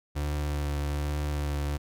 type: tone with vibrato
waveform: 35% pulse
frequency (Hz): 73.1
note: D2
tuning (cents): -7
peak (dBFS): -26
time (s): 0.15-1.78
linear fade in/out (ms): 20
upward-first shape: triangle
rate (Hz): 1.2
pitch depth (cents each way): 21
effects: none